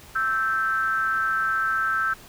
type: ring-modulated tone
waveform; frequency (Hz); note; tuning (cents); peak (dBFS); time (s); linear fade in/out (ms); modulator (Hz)
triangle; 117.8; A#2; +19; -16; 0.15-2.14; 10; 1440
effects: pink hiss -47 dBFS RMS until 2.28 s